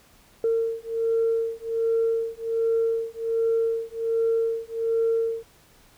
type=beating tone pair; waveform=sine; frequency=454.9 / 456.2 Hz; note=A#4 / A#4; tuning=-42 / -37 cents; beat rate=1.3 Hz; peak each=-24 dBFS; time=0.44-5.43 s; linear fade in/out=2 ms; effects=tanh soft clip ceiling -15 dBFS + pink hiss -56 dBFS RMS until 5.97 s